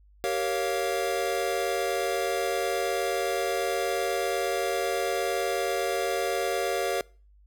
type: chord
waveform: square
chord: G half-diminished seventh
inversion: none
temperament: equal with one note detuned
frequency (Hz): 387 / 466.2 / 554.4 / 698.5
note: G4 / Bb4 / Db5 / F5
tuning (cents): -22 / 0 / 0 / 0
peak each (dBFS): -32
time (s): 0.24-7.01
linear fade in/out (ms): 0
effects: noise-tail reverb RT60 0.4 s tail -24 dB re dry + added 50 Hz sine -54 dBFS peak until 7.46 s